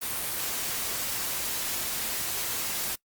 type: noise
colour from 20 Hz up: white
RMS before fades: -31 dBFS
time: 0.01-2.96 s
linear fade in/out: 20 ms
effects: noise-tail reverb RT60 0.1 s tail -20 dB re dry + Opus 32 kbps